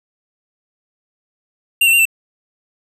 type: tone with pitch steps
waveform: square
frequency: 2777 / 2694 / 2776 / 2674 Hz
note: F7 / E7 / F7 / E7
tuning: -10 / +37 / -11 / +24 cents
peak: -10 dBFS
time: 1.81-2.054 s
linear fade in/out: 5 ms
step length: 61 ms
effects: none